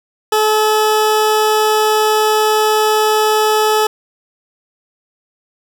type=tone; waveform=20% pulse; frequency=430.2 Hz; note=A4; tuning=39 cents flat; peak=-6 dBFS; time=0.32-3.87 s; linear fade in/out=5 ms; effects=none